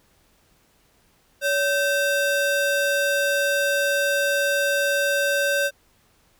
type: ring-modulated tone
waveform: square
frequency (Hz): 1057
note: C6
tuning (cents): +17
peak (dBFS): -17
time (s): 1.41-5.71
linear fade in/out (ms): 50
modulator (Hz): 491
effects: pink hiss -61 dBFS RMS until 6.39 s